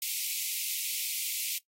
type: high-pass noise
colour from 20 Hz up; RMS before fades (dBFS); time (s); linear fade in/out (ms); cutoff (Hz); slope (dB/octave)
white; -33; 0.02-1.58; 2; 2100; 96
effects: noise-tail reverb RT60 0.1 s tail -18 dB re dry + AAC 48 kbps